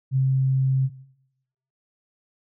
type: tone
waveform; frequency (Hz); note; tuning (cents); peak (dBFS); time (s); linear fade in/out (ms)
sine; 132.7; C3; +25; -17; 0.11-0.9; 50
effects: noise-tail reverb RT60 0.9 s tail -20 dB re dry